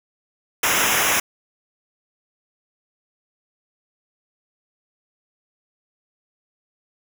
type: noise with comb filter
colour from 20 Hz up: pink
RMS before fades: -19 dBFS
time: 0.63-1.2 s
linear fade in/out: 5 ms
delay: 0.23 ms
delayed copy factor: -0.95
effects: none